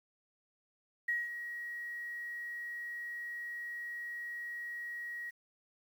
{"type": "tone with ADSR envelope", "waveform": "sine", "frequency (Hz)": 1900, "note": "A#6", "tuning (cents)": 33, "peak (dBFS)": -29, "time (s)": [1.08, 5.31], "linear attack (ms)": 8, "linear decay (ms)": 190, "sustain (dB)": -10, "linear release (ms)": 19, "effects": ["10-bit"]}